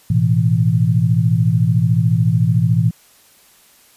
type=chord; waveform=sine; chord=A suspended second; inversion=none; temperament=just; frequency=110 / 123.75 / 165 Hz; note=A2 / B2 / E3; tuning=0 / +4 / +2 cents; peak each=-16 dBFS; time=0.1-2.91 s; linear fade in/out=5 ms; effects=white hiss -50 dBFS RMS until 3.96 s + resampled to 32000 Hz